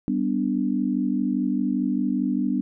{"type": "chord", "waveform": "sine", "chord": "G major", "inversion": "none", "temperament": "equal with one note detuned", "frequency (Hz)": [196, 248.8, 293.7], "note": ["G3", "B3", "D4"], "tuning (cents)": [0, 13, 0], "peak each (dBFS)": [-26, -24, -26], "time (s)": [0.08, 2.61], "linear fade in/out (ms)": 0, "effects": []}